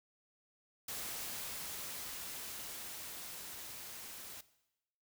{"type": "noise with level ramp", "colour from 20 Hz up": "white", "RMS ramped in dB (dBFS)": [-42, -49], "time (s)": [0.88, 4.41], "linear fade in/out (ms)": 5, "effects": ["noise-tail reverb RT60 0.9 s tail -17 dB re dry"]}